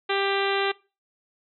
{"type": "harmonic tone", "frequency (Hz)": 394.7, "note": "G4", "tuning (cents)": 12, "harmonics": [1, 2, 3, 4, 5, 6, 7, 8, 9, 10], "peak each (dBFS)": [-26, -29, -31, -32, -33, -34, -34, -35, -36, -36], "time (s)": [0.09, 0.72], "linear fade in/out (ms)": 10, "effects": ["noise-tail reverb RT60 0.3 s tail -21 dB re dry"]}